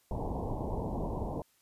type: low-pass noise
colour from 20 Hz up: pink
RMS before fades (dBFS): -35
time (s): 0.11-1.42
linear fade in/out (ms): 2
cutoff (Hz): 1000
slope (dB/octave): 96
effects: white hiss -69 dBFS RMS until 1.61 s + resampled to 32000 Hz